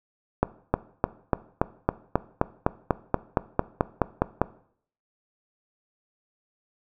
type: accelerating click train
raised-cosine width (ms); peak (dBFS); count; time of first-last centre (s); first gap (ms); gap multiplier
1; -5; 17; 0.43-4.416; 310; 0.97
effects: noise-tail reverb RT60 0.6 s tail -18 dB re dry